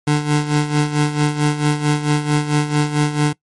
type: tone with tremolo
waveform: 25% pulse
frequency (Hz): 148.6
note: D3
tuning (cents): +21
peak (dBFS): -8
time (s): 0.07-3.33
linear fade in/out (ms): 5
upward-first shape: sine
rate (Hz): 4.5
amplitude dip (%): 70
effects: noise-tail reverb RT60 0.1 s tail -21 dB re dry + MP3 48 kbps